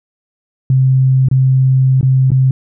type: tone with dropouts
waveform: sine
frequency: 131.4 Hz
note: C3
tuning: 8 cents sharp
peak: -7 dBFS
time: 0.7-2.51 s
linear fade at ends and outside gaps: 2 ms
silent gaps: 1.286-1.313 / 2.011-2.029 / 2.305-2.317 s
effects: none